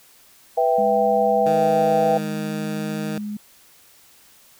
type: chord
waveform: sine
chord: E minor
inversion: second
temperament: equal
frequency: 493.9 / 659.3 / 784 Hz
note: B4 / E5 / G5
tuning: 0 / 0 / 0 cents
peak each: -20 dBFS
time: 0.57-2.18 s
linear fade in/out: 10 ms
type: tone with pitch glide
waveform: sine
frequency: 207.7 to 209 Hz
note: G#3 to G#3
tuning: 0 to +11 cents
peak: -26 dBFS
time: 0.78-3.37 s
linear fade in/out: 5 ms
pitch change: +11 cents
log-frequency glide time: 1.48-2.98 s
type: tone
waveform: 15% pulse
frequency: 155.56 Hz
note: D#3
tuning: in tune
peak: -21 dBFS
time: 1.46-3.18 s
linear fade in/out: 2 ms
effects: white hiss -52 dBFS RMS until 4.59 s